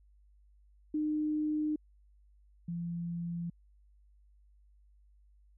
sine tone pair in turn, 304.4 / 170.84 Hz, D#4 / F3, -38 / -38 cents, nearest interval minor seventh, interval 1000 cents, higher first, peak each -29 / -34 dBFS, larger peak first, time 0.94-1.76 / 2.68-3.5 s, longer neither, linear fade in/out 5 ms, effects added 50 Hz sine -60 dBFS peak until 5.57 s

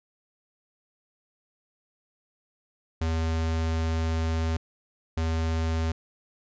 square tone bursts at uneven times, 81.1 Hz, E2, 28 cents flat, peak -25 dBFS, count 2, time 3.01-4.57 / 5.17-5.92 s, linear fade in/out 5 ms, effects resampled to 16000 Hz

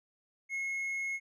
triangle tone, 2170 Hz, C#7, 37 cents flat, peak -31 dBFS, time 0.49-1.2 s, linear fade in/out 50 ms, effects resampled to 24000 Hz

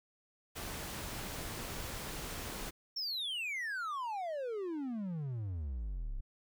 pink noise, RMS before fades -42 dBFS, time 0.55-2.71 s, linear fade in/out 20 ms
triangle exponential sweep, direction down, 5540 to 30.19 Hz, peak -34 dBFS, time 2.96-6.21 s, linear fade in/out 10 ms
effects none

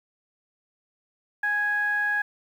sawtooth tone with low-pass filter, 830.6 Hz, G#5, in tune, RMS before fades -25 dBFS, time 1.43-2.22 s, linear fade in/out 5 ms, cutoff 1700 Hz, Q 9.1, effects 9-bit

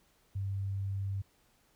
sine tone, 98 Hz, G2, in tune, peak -32 dBFS, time 0.35-1.22 s, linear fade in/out 10 ms, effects pink hiss -69 dBFS RMS until 1.75 s

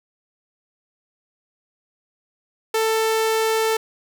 sawtooth tone, 443.4 Hz, A4, 13 cents sharp, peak -14 dBFS, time 2.74-3.77 s, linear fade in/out 5 ms, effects none

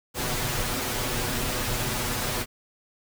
pink noise with comb filter, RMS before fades -28 dBFS, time 0.14-2.46 s, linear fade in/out 50 ms, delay 8.1 ms, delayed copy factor +0.7, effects none

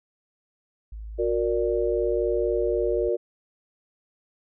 sine tone, 53.6 Hz, A1, 45 cents flat, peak -34 dBFS, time 0.92-3.09 s, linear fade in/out 5 ms
sine chord, Gb augmented, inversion none, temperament equal with one note detuned, 362.4 / 466.2 / 587.3 Hz, Gb4 / Bb4 / D5, -36 / 0 / 0 cents, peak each -25 / -25 / -28 dBFS, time 1.18-3.17 s, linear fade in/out 20 ms
effects none

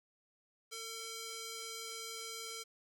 square tone with band-pass filter, 451.7 Hz, A4, 45 cents sharp, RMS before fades -45 dBFS, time 0.71-2.64 s, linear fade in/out 20 ms, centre 6200 Hz, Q 0.8, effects none

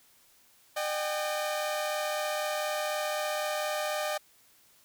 sawtooth tone cluster, 606 / 769 / 813 Hz, D#5 / G5 / G#5, -46 / -33 / -37 cents, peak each -27 / -33 / -36 dBFS, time 0.76-4.18 s, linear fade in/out 10 ms, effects white hiss -62 dBFS RMS until 4.84 s

